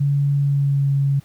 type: tone with pitch glide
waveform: sine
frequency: 141.6 to 139.09 Hz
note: C#3 to C#3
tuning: +37 to +6 cents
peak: -15 dBFS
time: 0-1.2 s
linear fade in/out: 10 ms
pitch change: -31 cents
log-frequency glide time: 0.35-0.91 s
effects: pink hiss -54 dBFS RMS until 1.24 s